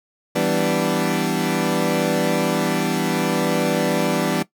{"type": "chord", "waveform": "20% pulse", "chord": "E minor seventh", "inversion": "none", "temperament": "equal", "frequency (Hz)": [164.81, 196, 246.9, 293.7], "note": ["E3", "G3", "B3", "D4"], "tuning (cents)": [0, 0, 0, 0], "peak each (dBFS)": -19, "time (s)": [0.35, 4.43], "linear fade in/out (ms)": 10, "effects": ["noise-tail reverb RT60 0.1 s tail -17 dB re dry"]}